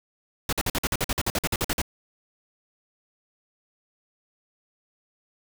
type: noise bursts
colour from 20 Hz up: pink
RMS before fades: -25 dBFS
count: 16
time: 0.49-1.817 s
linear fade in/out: 2 ms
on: 37 ms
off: 49 ms
effects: none